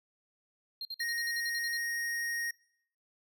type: tone bursts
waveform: triangle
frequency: 4194 Hz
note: C8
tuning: 3 cents sharp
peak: -35 dBFS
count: 11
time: 0.81-1.771 s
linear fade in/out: 2 ms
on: 41 ms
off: 51 ms
type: tone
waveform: square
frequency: 1868 Hz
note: A#6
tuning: 3 cents sharp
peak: -33 dBFS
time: 1-2.51 s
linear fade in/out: 5 ms
effects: noise-tail reverb RT60 0.7 s tail -24 dB re dry